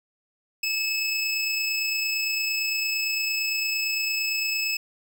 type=tone with amplitude modulation; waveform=25% pulse; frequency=2600 Hz; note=E7; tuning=24 cents flat; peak=-19 dBFS; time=0.63-4.77 s; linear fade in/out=5 ms; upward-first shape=sine; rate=28.8 Hz; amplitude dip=25%; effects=none